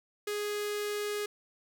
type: tone with notch filter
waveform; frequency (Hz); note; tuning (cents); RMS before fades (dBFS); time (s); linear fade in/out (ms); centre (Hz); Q
sawtooth; 415.3; G#4; 0; -34; 0.27-1.26; 5; 870; 1.6
effects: none